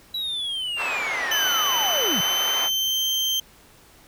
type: linear sweep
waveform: triangle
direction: down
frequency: 3935 to 144 Hz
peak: -24 dBFS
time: 0.14-2.21 s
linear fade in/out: 5 ms
type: band-pass noise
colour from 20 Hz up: pink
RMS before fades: -30 dBFS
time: 0.76-2.7 s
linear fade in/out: 50 ms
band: 780 to 2400 Hz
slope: 12 dB/octave
type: tone with pitch glide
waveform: 35% pulse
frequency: 3029 to 3134 Hz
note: F#7 to G7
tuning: +40 to -1 cents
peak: -19 dBFS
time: 1.31-3.4 s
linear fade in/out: 5 ms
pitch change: +59 cents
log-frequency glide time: 1.99-3.08 s
effects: pink hiss -52 dBFS RMS until 4.07 s